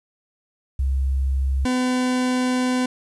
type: tone pair in turn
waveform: sine / 40% pulse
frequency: 66.9 / 252.6 Hz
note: C2 / B3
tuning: +39 / +39 cents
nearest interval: octave + major seventh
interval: 2300 cents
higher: second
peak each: -18 dBFS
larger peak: neither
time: 0.79-1.65 / 1.65-2.86 s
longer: second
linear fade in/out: 5 ms
effects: resampled to 24000 Hz + 9-bit